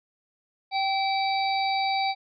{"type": "harmonic tone with a mistuned harmonic", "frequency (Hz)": 770, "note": "G5", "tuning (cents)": -31, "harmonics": [1, 3, 5, 6], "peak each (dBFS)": [-24, -31, -34, -34], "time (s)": [0.71, 2.15], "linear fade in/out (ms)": 50, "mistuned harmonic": 1, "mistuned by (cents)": 20, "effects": []}